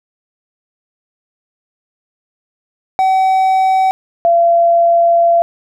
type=tone pair in turn; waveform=triangle / sine; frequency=760 / 681.6 Hz; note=F#5 / F5; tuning=+46 / -42 cents; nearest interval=major second; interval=188 cents; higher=first; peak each=-7 dBFS; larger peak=neither; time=2.99-3.91 / 4.25-5.42 s; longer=second; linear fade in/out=0 ms; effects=none